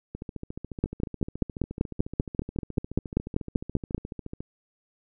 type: two click trains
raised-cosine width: 3 ms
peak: -10 / -22 dBFS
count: 17 / 61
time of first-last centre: 0.84-3.947 / 0.15-4.405 s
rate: 5.15 / 14.1 Hz
effects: none